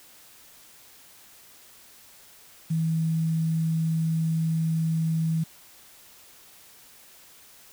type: tone with quantisation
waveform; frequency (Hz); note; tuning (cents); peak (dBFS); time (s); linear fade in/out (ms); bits
sine; 161.7; E3; -33; -22; 2.7-5.44; 10; 8
effects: white hiss -52 dBFS RMS until 7.72 s